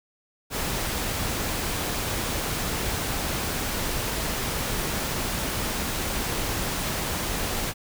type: noise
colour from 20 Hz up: pink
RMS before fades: -28 dBFS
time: 0.5-7.74 s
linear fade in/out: 50 ms
effects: none